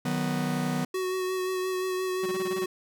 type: chord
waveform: 45% pulse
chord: B major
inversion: first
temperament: just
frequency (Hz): 154.34 / 185.21 / 246.9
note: D#3 / F#3 / B3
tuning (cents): -14 / +2 / 0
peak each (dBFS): -31 / -32 / -30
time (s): 0.05-0.85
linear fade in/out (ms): 5
type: tone with vibrato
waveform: square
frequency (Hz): 371.6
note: F#4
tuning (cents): +7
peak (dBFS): -28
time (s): 0.94-2.66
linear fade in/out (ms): 5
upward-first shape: sine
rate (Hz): 5.7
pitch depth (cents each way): 18
type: tone bursts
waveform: sawtooth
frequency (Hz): 192.4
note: G3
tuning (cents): -32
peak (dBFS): -30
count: 8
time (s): 2.23-2.646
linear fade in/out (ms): 5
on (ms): 31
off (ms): 24
effects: none